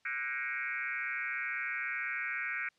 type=tone with frequency modulation; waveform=sine; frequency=1884 Hz; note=A#6; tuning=18 cents sharp; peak=-33 dBFS; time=0.05-2.69 s; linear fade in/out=5 ms; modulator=134 Hz; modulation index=3.7; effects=white hiss -71 dBFS RMS until 2.78 s + low-pass 5000 Hz 12 dB/octave